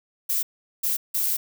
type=noise bursts at uneven times; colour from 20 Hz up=violet; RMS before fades=-24 dBFS; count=3; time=0.29-0.43 / 0.83-0.97 / 1.14-1.37 s; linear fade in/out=10 ms; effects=none